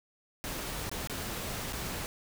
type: noise with dropouts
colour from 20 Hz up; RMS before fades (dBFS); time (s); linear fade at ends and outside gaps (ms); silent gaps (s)
pink; -37; 0.44-2.06; 0; 0.895-0.915 / 1.073-1.097 / 1.725-1.731
effects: none